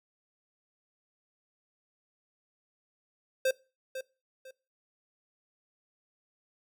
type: tone with echo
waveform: square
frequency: 523.3 Hz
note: C5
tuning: in tune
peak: -25 dBFS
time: 3.45-3.51 s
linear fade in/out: 5 ms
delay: 500 ms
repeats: 2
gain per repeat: -11 dB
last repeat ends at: 4.51 s
effects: noise-tail reverb RT60 0.3 s tail -21 dB re dry